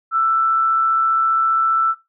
sine tone with amplitude modulation, 1330 Hz, E6, 15 cents sharp, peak -12 dBFS, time 0.11-1.95 s, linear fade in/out 50 ms, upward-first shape sine, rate 135 Hz, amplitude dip 35%, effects noise-tail reverb RT60 0.2 s tail -18 dB re dry

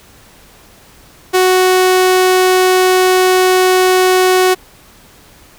sawtooth tone, 370 Hz, F#4, in tune, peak -4 dBFS, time 1.33-4.55 s, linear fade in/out 20 ms, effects pink hiss -43 dBFS RMS until 5.58 s

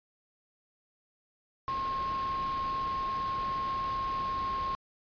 sine tone in noise, 1073 Hz, C6, 43 cents sharp, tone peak -30 dBFS, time 1.68-4.75 s, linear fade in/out 0 ms, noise pink, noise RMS -42 dBFS, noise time 1.68-4.75 s, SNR +9 dB, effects resampled to 11025 Hz

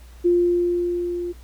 sine tone with level ramp, 350 Hz, F4, 4 cents sharp, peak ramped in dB -13 to -25 dBFS, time 0.24-1.33 s, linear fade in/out 20 ms, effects added 60 Hz sine -41 dBFS peak until 1.43 s + pink hiss -53 dBFS RMS until 1.43 s

